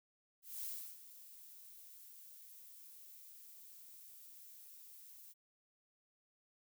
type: noise with ADSR envelope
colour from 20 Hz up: violet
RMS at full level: -43 dBFS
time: 0.42-5.34 s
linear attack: 210 ms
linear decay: 340 ms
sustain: -14 dB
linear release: 30 ms
effects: none